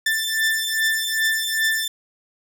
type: beating tone pair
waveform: sawtooth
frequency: 1772 / 1774.5 Hz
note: A6 / A6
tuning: +12 / +14 cents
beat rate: 2.5 Hz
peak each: -19 dBFS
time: 0.06-1.88 s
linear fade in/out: 5 ms
effects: none